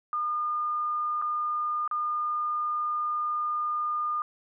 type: tone with dropouts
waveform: sine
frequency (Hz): 1214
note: D#6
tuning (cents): -43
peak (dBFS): -26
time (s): 0.13-4.22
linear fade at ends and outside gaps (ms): 1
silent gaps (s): 1.216-1.222 / 1.877-1.912
effects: none

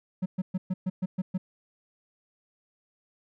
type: tone bursts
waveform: triangle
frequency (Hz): 185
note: F#3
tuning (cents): 0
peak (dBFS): -23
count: 8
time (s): 0.22-1.38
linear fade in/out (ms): 10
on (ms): 40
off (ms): 120
effects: none

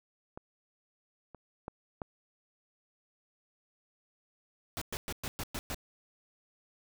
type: clicks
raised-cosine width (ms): 1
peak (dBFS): -28 / -33 / -24 / -23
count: 4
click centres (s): 0.375 / 1.347 / 1.681 / 2.018
type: noise bursts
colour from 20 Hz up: pink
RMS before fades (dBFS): -37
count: 7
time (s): 4.77-5.745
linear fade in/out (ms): 0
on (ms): 45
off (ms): 110
effects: none

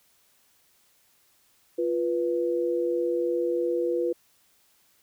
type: tone pair together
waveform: sine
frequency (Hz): 347.8 / 490.8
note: F4 / B4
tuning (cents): -7 / -11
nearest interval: tritone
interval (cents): 596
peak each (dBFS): -26 / -26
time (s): 1.78-4.13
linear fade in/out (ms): 10
effects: white hiss -64 dBFS RMS until 5.02 s

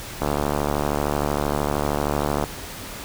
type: click train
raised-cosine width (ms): 1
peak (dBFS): -8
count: 163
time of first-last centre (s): 0.22-2.439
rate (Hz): 73
effects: pink hiss -35 dBFS RMS until 3.04 s

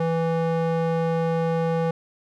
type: tone with band-pass filter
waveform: square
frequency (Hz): 164.81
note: E3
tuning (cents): 0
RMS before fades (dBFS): -23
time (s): 0-1.91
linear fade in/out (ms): 5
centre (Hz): 510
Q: 1
effects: none

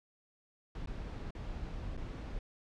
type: noise with dropouts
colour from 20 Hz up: brown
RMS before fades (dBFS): -41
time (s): 0.75-2.39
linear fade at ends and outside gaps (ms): 2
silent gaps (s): 0.859-0.872 / 1.307-1.35 / 1.968-1.975
effects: low-pass 5000 Hz 12 dB/octave

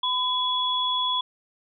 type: tone pair together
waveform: sine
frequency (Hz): 1007 / 3382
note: B5 / G#7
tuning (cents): +33 / +31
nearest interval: octave + major sixth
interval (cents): 2098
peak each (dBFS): -26 / -24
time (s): 0.03-1.21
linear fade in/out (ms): 5
effects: none

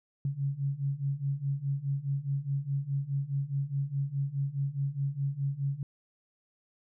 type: beating tone pair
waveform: sine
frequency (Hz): 136.6 / 141.4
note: C#3 / C#3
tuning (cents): -25 / +35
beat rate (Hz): 4.8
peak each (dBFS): -33 / -31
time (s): 0.25-5.83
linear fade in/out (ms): 2
effects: none

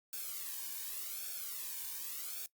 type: noise with flanger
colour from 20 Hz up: blue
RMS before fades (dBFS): -42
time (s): 0.13-2.46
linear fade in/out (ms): 0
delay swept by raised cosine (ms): 1 to 1.53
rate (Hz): 0.87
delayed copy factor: -0.8
effects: noise-tail reverb RT60 0.1 s tail -21 dB re dry + Opus 48 kbps

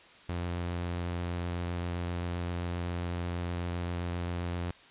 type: tone with vibrato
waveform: sawtooth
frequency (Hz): 87.31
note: F2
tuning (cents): 0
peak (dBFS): -28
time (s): 0.29-4.71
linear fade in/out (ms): 0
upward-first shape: square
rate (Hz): 7.8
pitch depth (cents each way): 9
effects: white hiss -55 dBFS RMS until 4.9 s + resampled to 8000 Hz

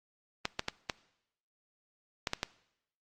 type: clicks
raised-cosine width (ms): 0.2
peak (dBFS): -13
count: 7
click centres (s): 0.454 / 0.594 / 0.684 / 0.898 / 2.272 / 2.334 / 2.431
effects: noise-tail reverb RT60 0.8 s tail -20 dB re dry + Opus 32 kbps

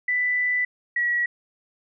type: tone pair in turn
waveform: sine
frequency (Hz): 1986 / 1922.8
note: B6 / B6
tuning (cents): +9 / -47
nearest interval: minor second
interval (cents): 56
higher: first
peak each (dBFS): -20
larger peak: neither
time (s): 0.08-0.65 / 0.96-1.26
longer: first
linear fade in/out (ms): 5
effects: none

